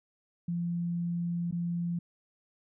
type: tone with dropouts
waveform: sine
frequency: 172.1 Hz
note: F3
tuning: 25 cents flat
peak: -29 dBFS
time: 0.48-1.99 s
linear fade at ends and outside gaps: 5 ms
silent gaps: 1.512-1.524 s
effects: none